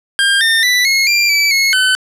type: tone with pitch steps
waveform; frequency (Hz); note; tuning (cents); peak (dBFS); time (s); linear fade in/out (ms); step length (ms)
25% pulse; 1602 / 1813 / 1977 / 2165 / 2378 / 2310 / 2176 / 1516; G6 / A#6 / B6 / C#7 / D7 / D7 / C#7 / F#6; +37 / -49 / +1 / -41 / +21 / -29 / -33 / +42; -6; 0.19-1.95; 0; 220
effects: low-pass 11000 Hz 12 dB/octave